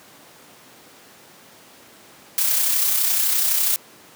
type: noise with amplitude modulation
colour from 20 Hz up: blue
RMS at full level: -18 dBFS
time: 2.38-3.76 s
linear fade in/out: 0 ms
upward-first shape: sine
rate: 31.9 Hz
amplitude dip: 35%
effects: pink hiss -47 dBFS RMS until 4.15 s + high-pass 200 Hz 12 dB/octave